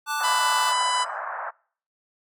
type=chord; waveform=square; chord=D major; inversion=second; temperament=equal; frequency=880 / 1174.7 / 1480 Hz; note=A5 / D6 / F#6; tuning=0 / 0 / 0 cents; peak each=-30 dBFS; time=0.06-0.74 s; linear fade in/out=50 ms
type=band-pass noise; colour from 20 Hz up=white; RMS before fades=-32 dBFS; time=0.19-1.51 s; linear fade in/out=20 ms; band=610 to 1600 Hz; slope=48 dB/octave
type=harmonic tone; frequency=997 Hz; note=B5; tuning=16 cents sharp; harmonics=1 / 2 / 3 / 4 / 5 / 6 / 7 / 8 / 9 / 10; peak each=-23 / -34 / -30 / -36 / -34 / -43 / -38 / -38 / -38 / -41 dBFS; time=0.23-1.05 s; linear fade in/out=20 ms
effects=noise-tail reverb RT60 0.5 s tail -25 dB re dry